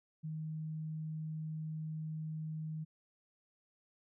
sine tone, 156.7 Hz, D#3, 13 cents sharp, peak -38 dBFS, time 0.23-2.85 s, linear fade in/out 20 ms, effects none

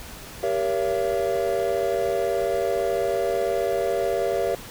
triangle chord, G diminished seventh, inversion none, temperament just, 392 / 470.4 / 564.5 / 677.4 Hz, G4 / Bb4 / Db5 / Fb5, 0 / +16 / +31 / +47 cents, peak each -25 dBFS, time 0.43-4.55 s, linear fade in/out 2 ms, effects pink hiss -40 dBFS RMS until 4.7 s

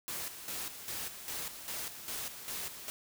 white noise with tremolo, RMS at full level -39 dBFS, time 0.08-2.9 s, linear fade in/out 0 ms, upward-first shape square, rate 2.5 Hz, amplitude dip 60%, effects none

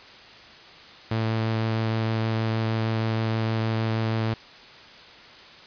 sawtooth tone, 111.7 Hz, A2, 27 cents sharp, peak -19 dBFS, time 1.11-4.34 s, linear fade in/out 5 ms, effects white hiss -46 dBFS RMS until 5.66 s + resampled to 11025 Hz

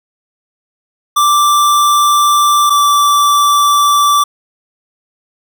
square tone pair in turn, 1174.7 / 1163.9 Hz, D6 / D6, 0 / -16 cents, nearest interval unison, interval 16 cents, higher first, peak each -8 dBFS, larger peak neither, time 1.16-2.7 / 2.7-4.24 s, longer neither, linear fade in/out 10 ms, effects none

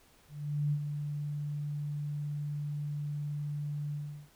sine tone with ADSR envelope, 146.83 Hz, D3, in tune, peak -26 dBFS, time 0.28-4.29 s, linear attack 440 ms, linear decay 66 ms, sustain -7 dB, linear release 360 ms, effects pink hiss -63 dBFS RMS until 4.35 s

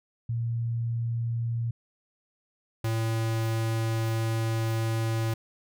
sine / square tone pair in turn, 116.54 / 112.7 Hz, A#2 / A2, 0 / +42 cents, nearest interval minor second, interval 58 cents, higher first, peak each -26 dBFS, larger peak neither, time 0.29-1.71 / 2.84-5.34 s, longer second, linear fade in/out 5 ms, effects none

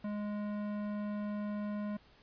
sine tone with tanh clipping, 207.7 Hz, G#3, in tune, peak -37 dBFS, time 0.04-1.97 s, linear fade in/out 5 ms, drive 16 dB, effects pink hiss -63 dBFS RMS until 2.22 s + resampled to 11025 Hz

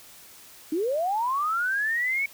sine linear sweep, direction up, 293 to 2252 Hz, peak -23 dBFS, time 0.72-2.26 s, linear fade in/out 5 ms, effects white hiss -49 dBFS RMS until 2.33 s

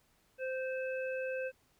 harmonic tone, 520 Hz, C5, 11 cents flat, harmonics 1 / 3 / 5, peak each -35 / -43 / -45 dBFS, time 0.38-1.52 s, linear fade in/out 50 ms, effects pink hiss -71 dBFS RMS until 1.79 s

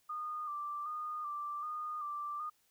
sine tone with vibrato, 1200 Hz, D6, 37 cents sharp, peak -37 dBFS, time 0.09-2.5 s, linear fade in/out 10 ms, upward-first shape square, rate 1.3 Hz, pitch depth 36 cents each way, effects white hiss -73 dBFS RMS until 2.7 s

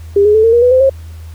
sine tone with pitch steps, 401.8 / 418.9 / 436.7 / 455.2 / 474.5 / 494.7 / 515.7 / 537.6 Hz, G4 / G#4 / A4 / A#4 / A#4 / B4 / C5 / C5, +43 / +15 / -13 / -41 / +31 / +3 / -25 / +47 cents, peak -5 dBFS, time 0.16-0.896 s, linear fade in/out 5 ms, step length 92 ms, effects added 81 Hz sine -27 dBFS peak until 1.34 s + pink hiss -45 dBFS RMS until 1.34 s

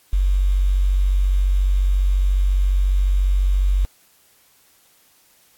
sine tone with quantisation, 47.19 Hz, F#1, 35 cents sharp, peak -14 dBFS, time 0.13-3.85 s, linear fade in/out 0 ms, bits 7, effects white hiss -56 dBFS RMS until 5.57 s + AAC 64 kbps

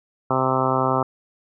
harmonic tone, 130.81 Hz, C3, in tune, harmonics 1 / 2 / 3 / 4 / 5 / 6 / 7 / 8 / 9 / 10, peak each -27 / -27 / -27 / -27 / -27 / -27 / -27 / -27 / -27 / -27 dBFS, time 0.3-1.03 s, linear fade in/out 5 ms, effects none

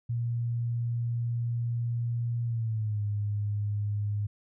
sine tone with pitch glide, 118.2 to 103.5 Hz, A#2 to G#2, +24 to -5 cents, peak -27 dBFS, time 0.09-4.27 s, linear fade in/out 10 ms, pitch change -229 cents, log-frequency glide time 2.45-3.02 s, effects none

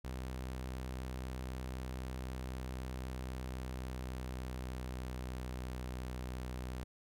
sawtooth tone with pitch glide, 63.9 to 62.87 Hz, C2 to B1, -40 to +32 cents, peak -36 dBFS, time 0.04-6.84 s, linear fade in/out 10 ms, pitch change -28 cents, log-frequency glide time 3.2-5.88 s, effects none

